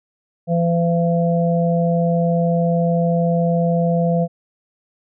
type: harmonic tone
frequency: 169.6 Hz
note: E3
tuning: 50 cents sharp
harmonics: 1 / 3 / 4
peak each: -16 / -21 / -22 dBFS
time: 0.47-4.28 s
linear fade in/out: 50 ms
effects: none